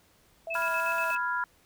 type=tone with vibrato; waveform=sine; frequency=659.3 Hz; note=E5; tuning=in tune; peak=-34 dBFS; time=0.47-1.11 s; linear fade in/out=2 ms; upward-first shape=triangle; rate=2.7 Hz; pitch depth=22 cents each way
type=tone with tremolo; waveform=sine; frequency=2605 Hz; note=E7; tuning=21 cents flat; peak=-31 dBFS; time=0.5-1.18 s; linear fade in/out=10 ms; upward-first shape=square; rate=8.3 Hz; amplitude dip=65%
type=noise; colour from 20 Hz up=white; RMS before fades=-46 dBFS; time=0.54-1.15 s; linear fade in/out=0 ms
type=chord; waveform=sine; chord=F diminished; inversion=second; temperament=equal; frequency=987.8 / 1396.9 / 1661.2 Hz; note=Cb6 / F6 / Ab6; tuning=0 / 0 / 0 cents; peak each=-31 / -30 / -35 dBFS; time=0.55-1.44 s; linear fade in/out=2 ms
effects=pink hiss -63 dBFS RMS until 1.65 s